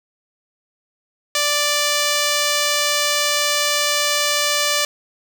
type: tone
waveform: 5% pulse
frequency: 587.3 Hz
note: D5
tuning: in tune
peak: -5 dBFS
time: 1.35-4.85 s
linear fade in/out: 2 ms
effects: none